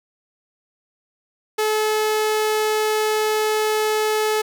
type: tone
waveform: sawtooth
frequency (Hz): 430.4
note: A4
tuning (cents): -38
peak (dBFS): -14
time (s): 1.58-4.42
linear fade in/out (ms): 10
effects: none